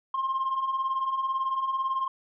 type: beating tone pair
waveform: sine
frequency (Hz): 1046.5 / 1064.5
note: C6 / C6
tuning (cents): 0 / +30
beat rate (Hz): 18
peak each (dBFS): -31 / -25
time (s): 0.14-2.08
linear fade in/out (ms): 5
effects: tanh soft clip ceiling -22 dBFS